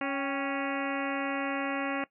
harmonic tone with a mistuned harmonic, 277.1 Hz, C#4, 1 cent flat, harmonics 1 / 2 / 3 / 4 / 5 / 6 / 7 / 8 / 9 / 10, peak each -33 / -36 / -38 / -39 / -40 / -41 / -41 / -42 / -43 / -43 dBFS, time 0.01-2.04 s, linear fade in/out 2 ms, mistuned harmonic 3, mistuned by -72 cents, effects noise-tail reverb RT60 0.1 s tail -19 dB re dry

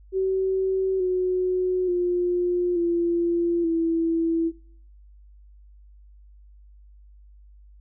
sine tone with pitch steps, 380.3 / 367.1 / 354.4 / 342.2 / 330.3 Hz, F#4 / F#4 / F4 / F4 / E4, +48 / -14 / +25 / -35 / +4 cents, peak -20 dBFS, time 0.12-4.52 s, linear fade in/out 50 ms, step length 880 ms, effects noise-tail reverb RT60 0.6 s tail -23 dB re dry + added 50 Hz sine -47 dBFS peak until 7.8 s

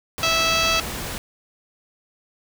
pink noise, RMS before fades -30 dBFS, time 0.18-1.18 s, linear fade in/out 0 ms
harmonic tone, 656 Hz, E5, 9 cents flat, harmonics 1 / 2 / 3 / 4 / 5 / 6 / 7 / 8 / 9 / 10, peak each -27 / -24 / -32 / -23 / -26 / -29 / -27 / -35 / -31 / -36 dBFS, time 0.23-0.8 s, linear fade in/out 2 ms
effects none

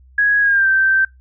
sine tone with pitch glide, 1661.2 to 1558.9 Hz, G#6 to G6, 0 to -10 cents, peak -11 dBFS, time 0.18-1.05 s, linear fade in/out 5 ms, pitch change -110 cents, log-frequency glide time 0.41-0.68 s, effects noise-tail reverb RT60 0.2 s tail -25 dB re dry + added 64 Hz sine -44 dBFS peak until 1.2 s

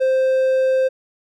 triangle tone, 523.3 Hz, C5, in tune, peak -12 dBFS, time 0-0.89 s, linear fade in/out 20 ms, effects none

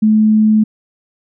sine tone, 215.8 Hz, A3, 33 cents flat, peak -7 dBFS, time 0.02-0.64 s, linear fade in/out 10 ms, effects none

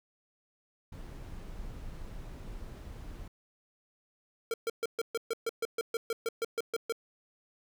brown noise, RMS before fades -43 dBFS, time 0.92-3.28 s, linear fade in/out 5 ms
square tone bursts, 457.7 Hz, A#4, 32 cents flat, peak -30 dBFS, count 16, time 4.51-6.924 s, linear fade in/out 2 ms, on 29 ms, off 130 ms
effects none

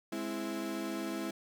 35% pulse chord, Ab augmented, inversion none, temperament equal, 207.7 / 261.6 / 329.6 Hz, Ab3 / C4 / E4, 0 / 0 / 0 cents, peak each -39 / -40 / -36 dBFS, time 0.12-1.31 s, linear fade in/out 5 ms, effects none

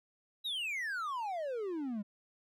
triangle exponential sweep, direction down, 3951 to 196 Hz, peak -33 dBFS, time 0.44-2.03 s, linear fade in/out 20 ms, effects none

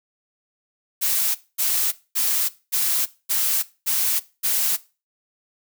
blue noise bursts, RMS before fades -21 dBFS, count 7, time 1.01-4.77 s, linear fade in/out 20 ms, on 340 ms, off 230 ms, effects noise-tail reverb RT60 0.3 s tail -18 dB re dry

